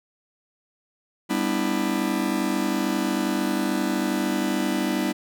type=chord; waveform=45% pulse; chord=E minor seventh; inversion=first; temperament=just; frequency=197.78 / 247.2 / 296.7 / 329.6 Hz; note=G3 / B3 / D4 / E4; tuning=+16 / +2 / +18 / 0 cents; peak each=-28 dBFS; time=1.29-5.13 s; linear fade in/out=20 ms; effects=none